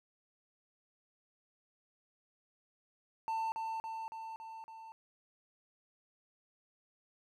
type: tone with echo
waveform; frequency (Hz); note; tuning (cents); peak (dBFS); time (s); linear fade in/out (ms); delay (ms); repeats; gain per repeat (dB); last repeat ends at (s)
triangle; 894; A5; +27; -31; 3.28-3.52; 0; 280; 5; -3; 4.92
effects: none